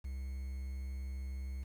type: tone with quantisation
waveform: triangle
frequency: 66.2 Hz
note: C2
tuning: 21 cents sharp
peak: -36 dBFS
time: 0.04-1.64 s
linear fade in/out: 10 ms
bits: 10
effects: none